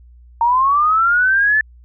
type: linear sweep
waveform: sine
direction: up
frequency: 913 to 1760 Hz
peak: -11 dBFS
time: 0.41-1.61 s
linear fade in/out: 2 ms
effects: added 60 Hz sine -41 dBFS peak until 1.84 s